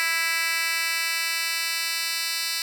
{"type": "tone with high-pass filter sweep", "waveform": "10% pulse", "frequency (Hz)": 330, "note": "E4", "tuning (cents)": 2, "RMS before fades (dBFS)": -26, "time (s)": [0, 2.62], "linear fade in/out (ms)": 0, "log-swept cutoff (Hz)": [2200, 3400], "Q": 1.9, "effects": []}